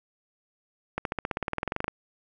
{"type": "accelerating click train", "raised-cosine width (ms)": 0.5, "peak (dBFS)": -13, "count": 18, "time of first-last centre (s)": [0.98, 1.881], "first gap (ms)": 72, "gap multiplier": 0.96, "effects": []}